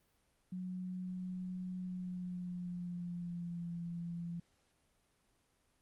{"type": "tone with pitch glide", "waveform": "sine", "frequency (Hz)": [183, 170.75], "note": ["F#3", "F3"], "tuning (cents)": [-19, -39], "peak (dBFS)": -39, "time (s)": [0.52, 4.4], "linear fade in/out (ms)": 5, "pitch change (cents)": -120, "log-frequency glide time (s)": [1.79, 3.72], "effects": ["pink hiss -75 dBFS RMS until 5.81 s", "Opus 32 kbps"]}